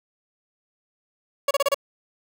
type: tone bursts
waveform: 30% pulse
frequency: 561 Hz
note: C#5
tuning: 21 cents sharp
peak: -15 dBFS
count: 5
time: 1.48-1.745 s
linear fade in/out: 5 ms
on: 29 ms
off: 30 ms
effects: none